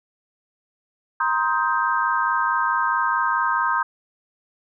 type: chord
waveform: sine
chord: C minor seventh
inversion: third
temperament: just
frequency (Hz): 941.9 / 1046.5 / 1255.8 / 1569.8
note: Bb5 / C6 / Eb6 / G6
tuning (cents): +18 / 0 / +16 / +2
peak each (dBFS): -24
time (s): 1.2-3.83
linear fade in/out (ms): 5
effects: none